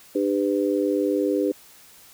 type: harmonic tone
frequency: 100 Hz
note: G2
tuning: 35 cents sharp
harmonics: 3 / 4 / 5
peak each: -23 / -24 / -25 dBFS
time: 0.15-1.52 s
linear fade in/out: 5 ms
effects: white hiss -50 dBFS RMS until 2.13 s